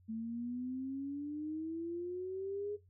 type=exponential sweep; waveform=sine; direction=up; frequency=220 to 418.8 Hz; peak=-37 dBFS; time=0.08-2.77 s; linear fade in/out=20 ms; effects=noise-tail reverb RT60 0.2 s tail -18 dB re dry + added 91 Hz sine -62 dBFS peak until 2.89 s